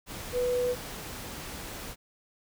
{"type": "tone in noise", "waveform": "sine", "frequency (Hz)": 493.9, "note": "B4", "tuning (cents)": 0, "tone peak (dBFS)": -25, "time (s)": [0.32, 0.76], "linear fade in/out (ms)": 50, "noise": "pink", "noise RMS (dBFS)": -40, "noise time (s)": [0.06, 1.96], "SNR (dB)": 12, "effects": []}